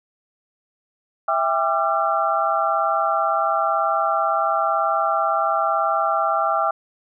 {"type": "tone cluster", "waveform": "sine", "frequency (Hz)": [657, 798, 1183, 1359], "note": ["E5", "G5", "D6", "F6"], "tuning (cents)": [-6, 31, 12, -48], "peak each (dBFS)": -23, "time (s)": [1.28, 6.71], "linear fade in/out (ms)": 5, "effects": []}